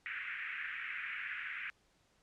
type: band-pass noise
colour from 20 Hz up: pink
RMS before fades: -42 dBFS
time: 0.06-1.7 s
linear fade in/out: 0 ms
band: 1500 to 2500 Hz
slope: 48 dB/octave
effects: pink hiss -72 dBFS RMS until 2.22 s + low-pass 8000 Hz 12 dB/octave